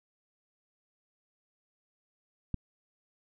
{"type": "click", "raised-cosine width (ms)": 5, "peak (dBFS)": -19, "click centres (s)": 2.543, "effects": []}